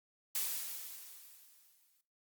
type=noise with exponential decay; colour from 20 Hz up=blue; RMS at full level=-34 dBFS; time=0.35-2.01 s; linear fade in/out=2 ms; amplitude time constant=360 ms; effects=noise-tail reverb RT60 0.4 s tail -19 dB re dry + Opus 48 kbps